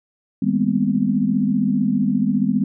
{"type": "tone cluster", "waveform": "sine", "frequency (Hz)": [157, 201.4, 215.9, 242.4, 257.3], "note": ["D#3", "G3", "A3", "B3", "C4"], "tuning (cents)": [16, 47, -33, -32, -29], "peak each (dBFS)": [-27, -19, -28, -22, -22], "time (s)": [0.42, 2.64], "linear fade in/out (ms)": 5, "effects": []}